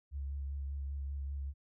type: tone with vibrato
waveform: sine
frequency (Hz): 69.6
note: C#2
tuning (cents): +8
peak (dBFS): -36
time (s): 0.11-1.54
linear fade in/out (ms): 50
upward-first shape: sine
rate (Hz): 5.1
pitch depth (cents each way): 24
effects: none